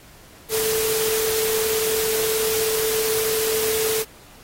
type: tone in noise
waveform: sine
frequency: 440 Hz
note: A4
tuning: in tune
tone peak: -22 dBFS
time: 0.49-4.05 s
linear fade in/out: 50 ms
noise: white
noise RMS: -25 dBFS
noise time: 0.49-4.05 s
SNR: 0 dB
effects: pink hiss -48 dBFS RMS until 4.43 s + AAC 48 kbps